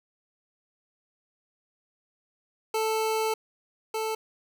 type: tone pair in turn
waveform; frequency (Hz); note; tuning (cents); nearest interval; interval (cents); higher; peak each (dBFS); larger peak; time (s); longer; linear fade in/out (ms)
25% pulse; 440 / 440; A4 / A4; 0 / 0; unison; 0; neither; -21 / -24; first; 2.74-3.34 / 3.94-4.15; first; 5
effects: none